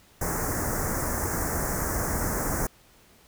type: band-stop noise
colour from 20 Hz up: pink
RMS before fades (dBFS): -28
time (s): 0.21-2.67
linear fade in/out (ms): 5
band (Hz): 1900 to 5800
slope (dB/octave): 48
effects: pink hiss -57 dBFS RMS until 3.27 s